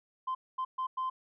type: tone bursts at uneven times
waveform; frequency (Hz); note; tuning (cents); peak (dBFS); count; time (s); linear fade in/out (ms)
sine; 1037; C6; -16; -29; 4; 0.27-0.35 / 0.58-0.65 / 0.78-0.87 / 0.97-1.1; 10
effects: tanh soft clip ceiling -28 dBFS